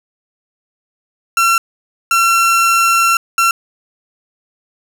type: tone bursts at uneven times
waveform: 30% pulse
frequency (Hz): 1357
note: E6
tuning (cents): +50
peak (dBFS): -7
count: 3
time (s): 1.37-1.58 / 2.11-3.17 / 3.38-3.51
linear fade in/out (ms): 2
effects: none